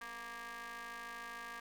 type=ring-modulated tone; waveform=sawtooth; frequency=228.9 Hz; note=A#3; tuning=31 cents flat; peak=-38 dBFS; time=0.01-1.6 s; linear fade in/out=5 ms; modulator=1400 Hz; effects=none